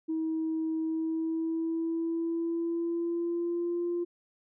sine tone with pitch glide, 320 to 347 Hz, D#4 to F4, +49 to -11 cents, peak -27 dBFS, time 0.08-4.05 s, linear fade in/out 20 ms, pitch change +140 cents, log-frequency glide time 0.8-3.86 s, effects tanh soft clip ceiling -24 dBFS

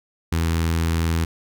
sawtooth tone with notch filter, 82.41 Hz, E2, in tune, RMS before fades -21 dBFS, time 0.32-1.25 s, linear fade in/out 5 ms, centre 620 Hz, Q 1.3, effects none

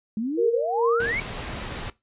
sine exponential sweep, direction up, 207.7 to 2300 Hz, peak -24 dBFS, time 0.17-1.2 s, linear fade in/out 2 ms
sine tone with tremolo, 466.2 Hz, A#4, in tune, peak -17 dBFS, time 0.37-1.13 s, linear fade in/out 20 ms, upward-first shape sine, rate 2.4 Hz, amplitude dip 75%
pink noise, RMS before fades -33 dBFS, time 1-1.9 s, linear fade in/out 2 ms
effects noise-tail reverb RT60 0.2 s tail -19 dB re dry + resampled to 8000 Hz

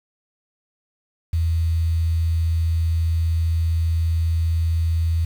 sine tone with quantisation, 82.41 Hz, E2, in tune, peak -17 dBFS, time 1.33-5.25 s, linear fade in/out 5 ms, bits 7, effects none

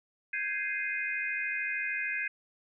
sine chord, Ab major seventh, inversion third, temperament equal, 1568 / 1661.2 / 2093 / 2489 Hz, G6 / Ab6 / C7 / Eb7, 0 / 0 / 0 / 0 cents, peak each -39 / -36 / -35 / -35 dBFS, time 0.33-2.28 s, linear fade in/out 5 ms, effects none

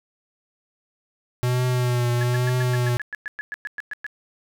square tone with vibrato, 123.4 Hz, B2, 1 cent flat, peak -20 dBFS, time 1.43-2.97 s, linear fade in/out 0 ms, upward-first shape triangle, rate 1.1 Hz, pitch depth 41 cents each way
sine tone bursts, 1700 Hz, G#6, 40 cents sharp, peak -27 dBFS, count 15, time 2.21-4.065 s, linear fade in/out 0 ms, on 21 ms, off 110 ms
effects none

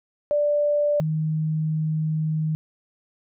sine tone pair in turn, 587.3 / 156.37 Hz, D5 / D#3, 0 / +9 cents, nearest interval octave + major seventh, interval 2291 cents, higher first, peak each -18 / -21 dBFS, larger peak first, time 0.31-1 / 1-2.55 s, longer second, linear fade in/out 0 ms, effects none

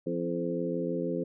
harmonic tone with a mistuned harmonic, 86.3 Hz, F2, 20 cents flat, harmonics 2 / 3 / 4 / 5 / 6, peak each -35 / -35 / -35 / -35 / -35 dBFS, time 0.06-1.24 s, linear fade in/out 10 ms, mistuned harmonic 4, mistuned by -37 cents, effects none

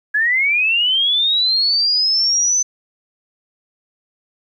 sine linear sweep, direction up, 1661.2 to 6140 Hz, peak -13 dBFS, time 0.14-2.63 s, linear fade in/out 10 ms, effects 9-bit

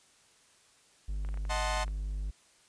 triangle tone, 50.3 Hz, G1, 45 cents sharp, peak -30 dBFS, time 1.08-2.31 s, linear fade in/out 10 ms
clicks, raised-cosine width 0.5 ms, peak -34 dBFS, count 11, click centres 1.249 / 1.289 / 1.342 / 1.374 / 1.452 / 1.518 / 1.564 / 1.671 / 1.737 / 1.773 / 1.88 s
sawtooth chord, D# diminished seventh, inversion none, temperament equal, 622.3 / 740 / 880 / 1046.5 Hz, D#5 / F#5 / A5 / C6, 0 / 0 / 0 / 0 cents, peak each -33 dBFS, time 1.49-1.85 s, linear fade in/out 20 ms
effects white hiss -63 dBFS RMS until 2.68 s + resampled to 22050 Hz

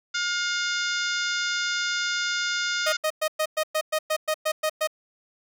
harmonic tone, 712 Hz, F5, 33 cents sharp, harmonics 2 / 3 / 4 / 5 / 6 / 7 / 8 / 9 / 10, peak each -27 / -34 / -36 / -32 / -39 / -33 / -40 / -37 / -43 dBFS, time 0.14-2.97 s, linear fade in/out 10 ms
sawtooth tone bursts, 622.3 Hz, D#5, in tune, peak -18 dBFS, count 12, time 2.86-4.874 s, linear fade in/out 10 ms, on 67 ms, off 110 ms
effects none

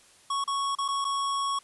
square tone with dropouts, 1108.7 Hz, C#6, in tune, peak -27 dBFS, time 0.3-1.59 s, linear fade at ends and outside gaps 5 ms, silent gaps 0.441-0.476 / 0.752-0.785 / 0.881-0.885 / 1.045-1.049 s, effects white hiss -57 dBFS RMS until 1.63 s + resampled to 24000 Hz

